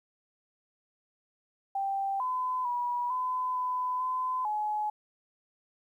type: tone with pitch steps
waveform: sine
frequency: 785 / 1013 / 971 / 1012 / 1005 / 1018 / 846 Hz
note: G5 / B5 / B5 / B5 / B5 / C6 / G#5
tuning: +2 / +44 / -30 / +42 / +30 / -48 / +32 cents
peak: -28 dBFS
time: 1.75-4.9 s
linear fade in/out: 5 ms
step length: 450 ms
effects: 11-bit